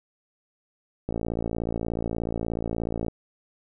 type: click train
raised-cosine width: 2 ms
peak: -15 dBFS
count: 114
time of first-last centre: 1.09-3.083 s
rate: 56.7 Hz
effects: none